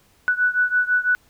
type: beating tone pair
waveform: sine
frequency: 1480 / 1486 Hz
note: F#6 / F#6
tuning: 0 / +7 cents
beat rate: 6 Hz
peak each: -19 / -21 dBFS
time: 0.28-1.15 s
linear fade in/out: 0 ms
effects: pink hiss -58 dBFS RMS until 1.29 s